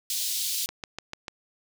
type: high-pass noise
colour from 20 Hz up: pink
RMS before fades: -29 dBFS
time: 0.1-0.66 s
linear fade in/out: 0 ms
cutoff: 3600 Hz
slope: 24 dB/octave
type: click train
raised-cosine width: 0.2 ms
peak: -17 dBFS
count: 5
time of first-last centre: 0.69-1.282 s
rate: 6.76 Hz
effects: none